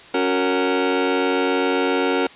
sawtooth chord, F# major, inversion second, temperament just, 277.5 / 370 / 462.5 Hz, C#4 / F#4 / A#4, +2 / 0 / -14 cents, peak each -18 dBFS, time 0.14-2.27 s, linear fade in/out 5 ms, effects white hiss -43 dBFS RMS until 2.35 s + resampled to 8000 Hz

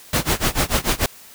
pink noise with tremolo, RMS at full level -17 dBFS, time 0.13-1.06 s, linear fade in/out 2 ms, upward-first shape sine, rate 6.8 Hz, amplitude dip 95%, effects white hiss -44 dBFS RMS until 1.34 s

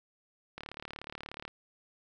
click train, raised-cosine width 0.3 ms, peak -25 dBFS, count 34, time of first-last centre 0.58-1.479 s, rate 36.7 Hz, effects none

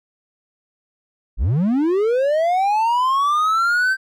triangle linear sweep, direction up, 36 to 1568 Hz, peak -13 dBFS, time 1.37-3.97 s, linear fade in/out 50 ms, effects none

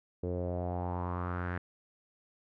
sawtooth tone with low-pass filter sweep, 88.9 Hz, F2, 31 cents sharp, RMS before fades -35 dBFS, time 0.23-1.58 s, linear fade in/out 5 ms, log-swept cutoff 450 to 1700 Hz, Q 4.2, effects none

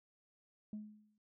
sine tone with exponential decay, 211.9 Hz, G#3, 35 cents sharp, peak -38 dBFS, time 0.73-1.18 s, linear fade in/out 2 ms, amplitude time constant 97 ms, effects noise-tail reverb RT60 0.1 s tail -19 dB re dry + tanh soft clip ceiling -38 dBFS

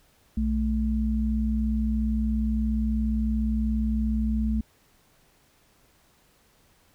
sine tone pair together, 61.3 / 218.4 Hz, B1 / A3, -12 / -13 cents, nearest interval octave + minor seventh, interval 2199 cents, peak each -25 dBFS, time 0.37-4.61 s, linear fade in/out 5 ms, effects pink hiss -62 dBFS RMS until 6.94 s

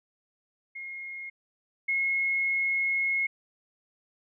sine tone pair in turn, 2148 / 2167 Hz, C7 / C#7, +45 / -40 cents, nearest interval unison, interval 15 cents, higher second, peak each -36 / -24 dBFS, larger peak second, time 0.75-1.3 / 1.88-3.27 s, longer second, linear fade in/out 10 ms, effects none

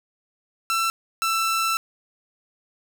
sawtooth tone pair in turn, 1340 / 1332.7 Hz, E6 / E6, +28 / +19 cents, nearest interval unison, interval 9 cents, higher first, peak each -17 dBFS, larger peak neither, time 0.7-0.9 / 1.22-1.77 s, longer second, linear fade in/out 0 ms, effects none

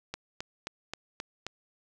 click train, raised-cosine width 0.2 ms, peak -18 dBFS, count 6, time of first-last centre 0.14-1.466 s, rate 3.77 Hz, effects none

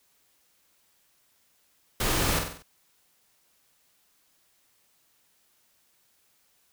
pink noise with echo, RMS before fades -27 dBFS, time 2-2.39 s, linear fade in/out 5 ms, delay 47 ms, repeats 5, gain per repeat -5 dB, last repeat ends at 2.625 s, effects white hiss -67 dBFS RMS until 6.72 s

